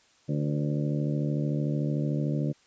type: harmonic tone with a mistuned harmonic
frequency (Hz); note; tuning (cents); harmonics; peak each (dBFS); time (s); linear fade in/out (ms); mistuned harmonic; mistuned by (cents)
73.42; D2; 0; 2 / 3 / 4 / 5 / 6 / 7 / 8; -27 / -33 / -33 / -39 / -47 / -40 / -41; 0.28-2.53; 20; 6; +64
effects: white hiss -62 dBFS RMS until 2.66 s + resampled to 16000 Hz